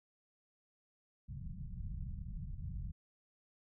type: low-pass noise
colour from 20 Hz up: pink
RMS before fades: -43 dBFS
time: 1.28-2.92 s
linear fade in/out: 20 ms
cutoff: 180 Hz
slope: 48 dB/octave
effects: none